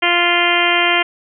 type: harmonic tone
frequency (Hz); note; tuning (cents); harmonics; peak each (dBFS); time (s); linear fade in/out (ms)
348.2; F4; -5; 1 / 2 / 3 / 4 / 5 / 6 / 7 / 8 / 9; -22 / -20 / -22 / -22 / -22 / -18 / -21 / -21 / -21; 0.02-1.03; 10
effects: none